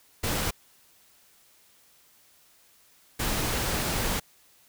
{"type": "noise bursts at uneven times", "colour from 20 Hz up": "pink", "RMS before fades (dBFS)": -28, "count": 2, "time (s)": [[0.23, 0.51], [3.19, 4.2]], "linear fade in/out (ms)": 10, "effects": ["white hiss -60 dBFS RMS until 4.68 s"]}